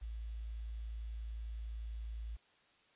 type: tone with quantisation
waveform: sine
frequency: 55.6 Hz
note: A1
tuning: 19 cents sharp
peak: -40 dBFS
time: 0.01-2.37 s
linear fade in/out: 20 ms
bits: 11
effects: white hiss -69 dBFS RMS until 2.95 s + resampled to 8000 Hz